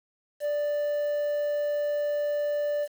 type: tone with quantisation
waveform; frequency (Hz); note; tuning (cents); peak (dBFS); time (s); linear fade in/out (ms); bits
triangle; 587.3; D5; 0; -23; 0.4-2.88; 50; 8
effects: none